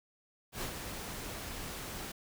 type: noise with ADSR envelope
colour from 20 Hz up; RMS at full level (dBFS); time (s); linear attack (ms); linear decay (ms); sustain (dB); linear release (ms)
pink; -37; 0.52-2.12; 96; 85; -5; 7
effects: none